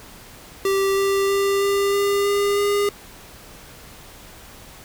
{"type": "tone with pitch steps", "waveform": "square", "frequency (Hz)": [390.5, 393.2, 396, 398.7, 401.5, 404.3, 407.1], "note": ["G4", "G4", "G4", "G4", "G4", "G#4", "G#4"], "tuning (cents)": [-7, 5, 18, 29, 41, -46, -35], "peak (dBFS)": -18, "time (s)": [0.65, 2.89], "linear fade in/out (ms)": 2, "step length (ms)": 320, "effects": ["pink hiss -43 dBFS RMS until 4.84 s"]}